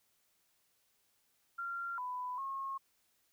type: tone with pitch steps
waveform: sine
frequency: 1382 / 997 / 1084 Hz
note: F6 / B5 / C#6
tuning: -19 / +16 / -39 cents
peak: -37 dBFS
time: 1.58-2.78 s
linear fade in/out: 10 ms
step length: 400 ms
effects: white hiss -75 dBFS RMS until 3.32 s